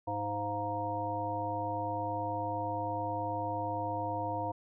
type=harmonic tone with a mistuned harmonic; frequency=103.83 Hz; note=G#2; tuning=in tune; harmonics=1 / 3 / 5 / 7 / 9; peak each=-40 / -41 / -40 / -37 / -36 dBFS; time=0.07-4.52 s; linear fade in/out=10 ms; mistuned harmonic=7; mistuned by=-54 cents; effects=none